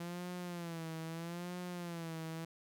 sawtooth tone with vibrato, 170 Hz, F3, 46 cents flat, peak -37 dBFS, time 0-2.45 s, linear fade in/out 5 ms, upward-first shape sine, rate 0.78 Hz, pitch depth 90 cents each way, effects none

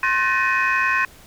sine tone cluster, 1064 / 1521 / 1758 / 1869 / 2511 Hz, C6 / F#6 / A6 / A#6 / D#7, +29 / +47 / -2 / +4 / +15 cents, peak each -21 / -22 / -25 / -23 / -22 dBFS, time 0.03-1.05 s, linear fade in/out 2 ms, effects tanh soft clip ceiling -10 dBFS + pink hiss -47 dBFS RMS until 1.26 s

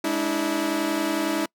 sawtooth tone cluster, 208.1 / 293.3 / 324.2 Hz, G#3 / D4 / E4, +4 / -2 / -29 cents, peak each -29 / -23 / -21 dBFS, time 0.04-1.46 s, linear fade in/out 5 ms, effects noise-tail reverb RT60 0.1 s tail -26 dB re dry

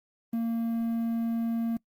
triangle tone with quantisation, 230 Hz, A#3, 23 cents flat, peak -24 dBFS, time 0.33-1.77 s, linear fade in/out 5 ms, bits 9, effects noise-tail reverb RT60 0.1 s tail -24 dB re dry + Opus 24 kbps

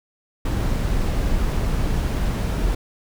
brown noise, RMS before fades -21 dBFS, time 0.45-2.75 s, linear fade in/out 5 ms, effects none

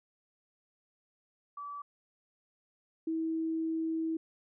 sine tone pair in turn, 1152 / 323.3 Hz, D6 / E4, -34 / -34 cents, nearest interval octave + minor seventh, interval 2200 cents, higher first, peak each -39 / -30 dBFS, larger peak second, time 1.57-1.82 / 3.07-4.17 s, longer second, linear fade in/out 5 ms, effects none

